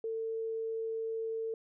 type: tone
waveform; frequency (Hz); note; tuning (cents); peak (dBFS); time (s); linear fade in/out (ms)
sine; 448.7; A4; +34; -33; 0.04-1.54; 2
effects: none